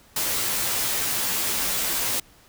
white noise with comb filter, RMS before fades -25 dBFS, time 0.16-2.2 s, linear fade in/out 5 ms, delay 13 ms, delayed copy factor -0.95, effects pink hiss -54 dBFS RMS until 2.48 s

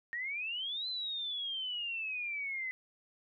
sine exponential two-way sweep, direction up then down, 1846 to 4093 to 2016 Hz, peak -35 dBFS, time 0.13-2.71 s, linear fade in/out 0 ms, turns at 0.88 s, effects none

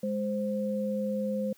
sine tone pair together, 207.1 / 521.9 Hz, G#3 / C5, -5 / -4 cents, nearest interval octave + major third, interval 1601 cents, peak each -30 / -31 dBFS, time 0.03-1.53 s, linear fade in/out 5 ms, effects white hiss -61 dBFS RMS until 1.57 s

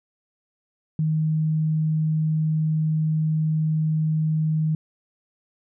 sine tone, 156.5 Hz, D#3, 10 cents sharp, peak -19 dBFS, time 0.99-4.75 s, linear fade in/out 2 ms, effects none

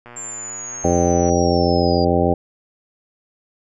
click train, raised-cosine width 0.5 ms, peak -24 dBFS, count 149, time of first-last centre 0.06-1.293 s, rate 120 Hz
sine linear sweep, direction down, 7390 to 4772 Hz, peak -28 dBFS, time 0.16-2.05 s, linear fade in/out 10 ms
harmonic tone, 86.8 Hz, F2, 10 cents flat, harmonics 1 / 2 / 3 / 4 / 5 / 6 / 7 / 9, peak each -22 / -22 / -22 / -22 / -22 / -22 / -22 / -22 dBFS, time 0.84-2.34 s, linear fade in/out 5 ms
effects none

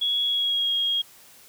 sine tone with pitch glide, 3348 to 3270 Hz, G#7 to G#7, +13 to -28 cents, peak -21 dBFS, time 0.01-1.02 s, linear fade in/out 10 ms, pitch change -41 cents, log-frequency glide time 0.25-0.73 s, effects white hiss -51 dBFS RMS until 1.48 s

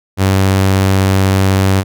sawtooth tone, 96.1 Hz, G2, 34 cents flat, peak -5 dBFS, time 0.17-1.84 s, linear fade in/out 50 ms, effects none

